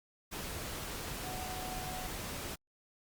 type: tone in noise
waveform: sine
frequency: 740 Hz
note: F#5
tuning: in tune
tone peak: -43 dBFS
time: 1.23-2.08 s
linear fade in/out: 20 ms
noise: pink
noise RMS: -41 dBFS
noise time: 0.31-2.56 s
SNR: -5 dB
effects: Opus 48 kbps